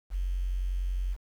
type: tone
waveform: sine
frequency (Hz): 45.51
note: F#1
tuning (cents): -28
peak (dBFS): -27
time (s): 0.1-1.17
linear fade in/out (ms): 50
effects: 9-bit